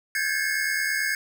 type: tone cluster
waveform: square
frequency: 1577 / 1666 / 1735 / 2163 Hz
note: G6 / G#6 / A6 / C#7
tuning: +10 / +5 / -25 / -43 cents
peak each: -30 dBFS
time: 0.15-1.15 s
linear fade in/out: 2 ms
effects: none